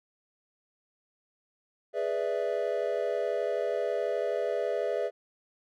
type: chord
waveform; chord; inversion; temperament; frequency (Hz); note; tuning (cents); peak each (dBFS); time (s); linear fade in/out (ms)
triangle; E dominant seventh; first; equal; 415.3 / 493.9 / 587.3 / 659.3; G#4 / B4 / D5 / E5; 0 / 0 / 0 / 0; -31; 1.93-5.11; 50
effects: none